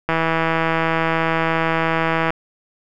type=click train; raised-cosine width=0.5 ms; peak=-4 dBFS; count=362; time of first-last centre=0.09-2.305 s; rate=163 Hz; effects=none